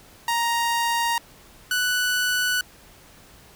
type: tone pair in turn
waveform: sawtooth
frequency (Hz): 935 / 1484.2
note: A#5 / F#6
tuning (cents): +5 / +5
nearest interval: minor sixth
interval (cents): 800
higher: second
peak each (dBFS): -17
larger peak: neither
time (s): 0.28-1.18 / 1.71-2.61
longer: neither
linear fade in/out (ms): 2
effects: pink hiss -50 dBFS RMS until 3.55 s